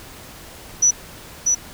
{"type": "tone with echo", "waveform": "sine", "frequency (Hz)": 5920, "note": "F#8", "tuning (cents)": 0, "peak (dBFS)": -11, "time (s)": [0.82, 0.91], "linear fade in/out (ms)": 10, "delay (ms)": 640, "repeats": 1, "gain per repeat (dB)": -3, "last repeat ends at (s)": 1.55, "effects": ["pink hiss -40 dBFS RMS until 1.73 s"]}